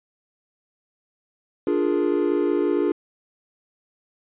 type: chord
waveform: triangle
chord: Bb dominant seventh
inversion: first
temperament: equal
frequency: 293.7 / 349.2 / 415.3 / 466.2 Hz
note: D4 / F4 / Ab4 / Bb4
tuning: 0 / 0 / 0 / 0 cents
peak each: -22 / -21 / -22 / -27 dBFS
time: 1.67-2.92 s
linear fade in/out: 2 ms
effects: resampled to 8000 Hz